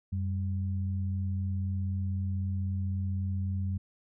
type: tone pair together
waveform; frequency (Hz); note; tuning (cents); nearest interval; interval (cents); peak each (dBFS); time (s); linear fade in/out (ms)
sine; 92.15 / 196; F#2 / G3; -7 / 0; octave + minor second; 1307; -29 / -37; 0.12-3.78; 10
effects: none